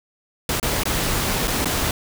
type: noise with dropouts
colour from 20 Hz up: pink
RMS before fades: -22 dBFS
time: 0.49-1.91 s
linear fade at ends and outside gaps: 2 ms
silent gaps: 0.599-0.628 / 0.835-0.854 / 1.474-1.478 / 1.646-1.656 s
effects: none